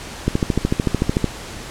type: click train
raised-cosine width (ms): 3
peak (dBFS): -3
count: 14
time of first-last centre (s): 0.28-1.243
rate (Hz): 13.5
effects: pink hiss -33 dBFS RMS until 1.7 s + low-pass 9000 Hz 12 dB/octave